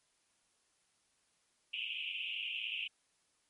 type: band-pass noise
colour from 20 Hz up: pink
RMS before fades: -40 dBFS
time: 1.73-2.88 s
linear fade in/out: 10 ms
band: 2500 to 3100 Hz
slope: 96 dB/octave
effects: white hiss -75 dBFS RMS until 3.49 s + MP3 48 kbps